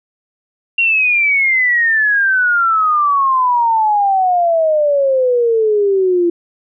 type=exponential sweep; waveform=sine; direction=down; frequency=2773 to 340 Hz; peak=-10 dBFS; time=0.78-6.3 s; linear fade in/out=5 ms; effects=none